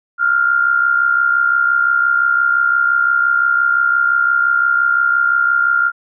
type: tone with amplitude modulation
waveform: sine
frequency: 1400 Hz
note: F6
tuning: 4 cents sharp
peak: -8 dBFS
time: 0.18-5.92 s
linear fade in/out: 50 ms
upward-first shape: sine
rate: 65.8 Hz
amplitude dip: 65%
effects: none